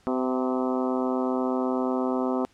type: harmonic tone with a mistuned harmonic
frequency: 128.2 Hz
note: C3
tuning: 35 cents flat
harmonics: 2 / 3 / 4 / 5 / 6 / 7 / 8 / 9 / 10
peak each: -26 / -30 / -32 / -34 / -36 / -37 / -38 / -39 / -40 dBFS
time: 0.07-2.45 s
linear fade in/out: 0 ms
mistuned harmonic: 5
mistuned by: +39 cents
effects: pink hiss -61 dBFS RMS until 2.53 s + low-pass 8000 Hz 12 dB/octave